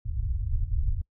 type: low-pass noise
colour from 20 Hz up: pink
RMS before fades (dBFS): -27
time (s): 0.05-1.02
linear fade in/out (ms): 10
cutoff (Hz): 110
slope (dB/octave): 48
effects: noise-tail reverb RT60 0.1 s tail -25 dB re dry